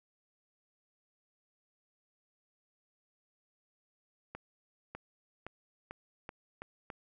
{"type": "accelerating click train", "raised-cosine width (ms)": 0.5, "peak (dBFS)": -27, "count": 7, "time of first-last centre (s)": [4.35, 6.902], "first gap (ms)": 600, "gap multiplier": 0.86, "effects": []}